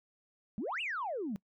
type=exponential two-way sweep; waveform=sine; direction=up then down; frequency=185 to 2960 to 185 Hz; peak=-33 dBFS; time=0.58-1.36 s; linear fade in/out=0 ms; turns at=0.81 s; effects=noise-tail reverb RT60 0.1 s tail -23 dB re dry + tanh soft clip ceiling -29 dBFS